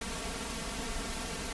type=noise with comb filter; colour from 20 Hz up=pink; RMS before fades=-37 dBFS; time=0.01-1.53 s; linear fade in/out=5 ms; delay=4.4 ms; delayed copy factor=+0.8; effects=resampled to 24000 Hz